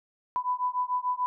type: beating tone pair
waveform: sine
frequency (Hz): 993 / 999.8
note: B5 / B5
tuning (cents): +9 / +21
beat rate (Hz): 6.8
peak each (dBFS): -29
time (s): 0.36-1.26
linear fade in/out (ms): 0
effects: none